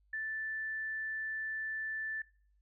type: tone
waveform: sine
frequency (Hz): 1760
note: A6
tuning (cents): 0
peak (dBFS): -35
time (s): 0.13-2.22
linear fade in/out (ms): 5
effects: noise-tail reverb RT60 0.5 s tail -23 dB re dry + added 50 Hz sine -67 dBFS peak until 2.61 s

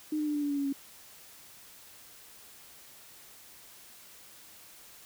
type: tone with pitch steps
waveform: sine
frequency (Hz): 305.9 / 301.5 / 297.2 / 292.9 / 288.7 / 284.6 / 280.5 / 276.5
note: D#4 / D4 / D4 / D4 / D4 / C#4 / C#4 / C#4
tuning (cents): -29 / +46 / +21 / -5 / -30 / +46 / +21 / -4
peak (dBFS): -28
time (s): 0.12-0.728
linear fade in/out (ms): 5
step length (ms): 76
effects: white hiss -53 dBFS RMS until 5.05 s

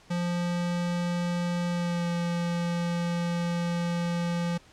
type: tone with pitch glide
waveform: square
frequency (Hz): 174.61 to 172.21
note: F3 to F3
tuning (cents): 0 to -24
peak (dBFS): -27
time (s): 0.1-4.58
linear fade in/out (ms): 10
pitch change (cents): -24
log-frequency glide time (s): 1.7-2.08
effects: pink hiss -56 dBFS RMS until 4.72 s + low-pass 7000 Hz 12 dB/octave

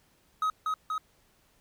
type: tone with echo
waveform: triangle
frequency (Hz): 1267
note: D#6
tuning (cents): +31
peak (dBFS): -23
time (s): 0.42-0.5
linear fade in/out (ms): 2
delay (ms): 240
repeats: 2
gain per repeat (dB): -2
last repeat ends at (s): 0.98
effects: pink hiss -66 dBFS RMS until 1.6 s

